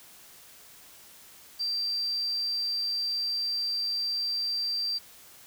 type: tone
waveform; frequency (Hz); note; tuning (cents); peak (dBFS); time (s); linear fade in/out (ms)
sine; 4699; D8; 0; -27; 1.59-4.99; 20
effects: white hiss -52 dBFS RMS until 5.46 s